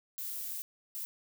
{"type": "noise bursts at uneven times", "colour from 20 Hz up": "violet", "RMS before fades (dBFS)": -39, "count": 2, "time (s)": [[0.18, 0.62], [0.95, 1.05]], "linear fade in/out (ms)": 0, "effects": []}